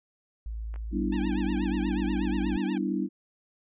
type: tone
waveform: sine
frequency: 55 Hz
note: A1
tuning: in tune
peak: -32 dBFS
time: 0.46-2.57 s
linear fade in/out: 0 ms
type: clicks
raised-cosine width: 0.5 ms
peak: -33 dBFS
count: 2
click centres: 0.741 / 0.76 s
type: chord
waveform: sine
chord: E minor seventh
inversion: first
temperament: equal with one note detuned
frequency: 194.76 / 246.9 / 293.7 / 329.6 Hz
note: G3 / B3 / D4 / E4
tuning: -11 / 0 / 0 / 0 cents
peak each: -30 / -33 / -31 / -32 dBFS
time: 0.91-3.09 s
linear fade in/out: 50 ms
type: tone with vibrato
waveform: 15% pulse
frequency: 858 Hz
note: A5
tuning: 44 cents flat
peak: -33 dBFS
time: 1.12-2.78 s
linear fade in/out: 5 ms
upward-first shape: triangle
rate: 8.3 Hz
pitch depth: 200 cents each way
effects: resampled to 8000 Hz